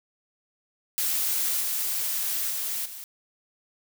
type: noise with level steps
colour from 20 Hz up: blue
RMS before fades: -26 / -28 / -30 / -40 dBFS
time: 0.98-3.04 s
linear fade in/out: 0 ms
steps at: 1.6 / 2.5 / 2.85 s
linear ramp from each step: 10 ms
effects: none